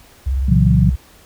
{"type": "tone with vibrato", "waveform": "sine", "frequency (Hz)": 66.1, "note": "C2", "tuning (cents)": 18, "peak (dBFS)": -15, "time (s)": [0.26, 0.96], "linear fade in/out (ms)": 10, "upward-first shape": "sine", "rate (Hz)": 19, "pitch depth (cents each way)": 160}
{"type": "chord", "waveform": "sine", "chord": "F# dominant seventh", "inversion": "first", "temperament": "equal", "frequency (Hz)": [116.54, 138.59, 164.81, 185], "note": ["A#2", "C#3", "E3", "F#3"], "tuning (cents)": [0, 0, 0, 0], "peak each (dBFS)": -16, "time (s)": [0.48, 0.9], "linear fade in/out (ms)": 10}
{"effects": ["pink hiss -47 dBFS RMS until 1.25 s"]}